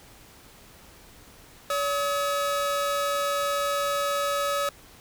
45% pulse tone pair together, 568.8 / 1277 Hz, C#5 / D#6, +45 / +45 cents, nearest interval octave + major second, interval 1400 cents, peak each -27 dBFS, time 1.7-4.69 s, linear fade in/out 2 ms, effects pink hiss -51 dBFS RMS until 5 s

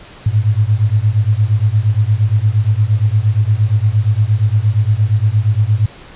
sine beating tone pair, 102.2 / 110.8 Hz, G#2 / A2, -27 / +13 cents, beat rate 8.6 Hz, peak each -13 dBFS, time 0.26-5.86 s, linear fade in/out 5 ms, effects pink hiss -38 dBFS RMS until 6.15 s + resampled to 8000 Hz

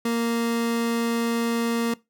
30% pulse tone, 232.4 Hz, A#3, 5 cents flat, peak -19 dBFS, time 0.05-1.94 s, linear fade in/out 5 ms, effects noise-tail reverb RT60 0.2 s tail -20 dB re dry

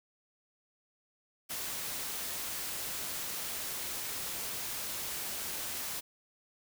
white noise, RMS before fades -38 dBFS, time 1.49-6.01 s, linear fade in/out 20 ms, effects none

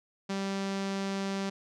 sawtooth tone with low-pass filter, 195.5 Hz, G3, 4 cents flat, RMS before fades -33 dBFS, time 0.29-1.5 s, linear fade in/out 10 ms, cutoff 5800 Hz, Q 1.3, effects none

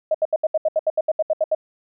sine tone bursts, 627 Hz, D#5, 13 cents sharp, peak -15 dBFS, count 14, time 0.11-1.549 s, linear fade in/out 5 ms, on 35 ms, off 73 ms, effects none

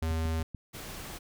square tone, 80.8 Hz, E2, 34 cents flat, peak -29 dBFS, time 0.02-0.43 s, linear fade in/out 5 ms
click train, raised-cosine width 5 ms, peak -27 dBFS, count 4, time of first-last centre 0.11-0.547 s, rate 6.86 Hz
pink noise, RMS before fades -42 dBFS, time 0.73-1.19 s, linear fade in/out 20 ms
effects none

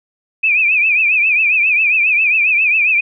sine tone with vibrato, 2489 Hz, D#7, in tune, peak -10 dBFS, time 0.43-3.01 s, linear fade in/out 10 ms, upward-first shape triangle, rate 7.4 Hz, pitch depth 130 cents each way, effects none

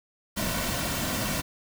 pink noise with comb filter, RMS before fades -29 dBFS, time 0.36-1.42 s, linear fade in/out 20 ms, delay 2.4 ms, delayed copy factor -0.55, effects none

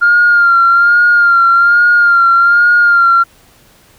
sine tone with vibrato, 1400 Hz, F6, 4 cents sharp, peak -4 dBFS, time 0.01-3.24 s, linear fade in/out 20 ms, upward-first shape sine, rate 1.2 Hz, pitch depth 38 cents each way, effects tanh soft clip ceiling 0 dBFS + pink hiss -46 dBFS RMS until 3.98 s

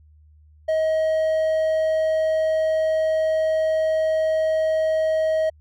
triangle tone, 633 Hz, D#5, 30 cents sharp, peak -16 dBFS, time 0.68-5.5 s, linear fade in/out 10 ms, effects added 76 Hz sine -49 dBFS peak until 5.6 s

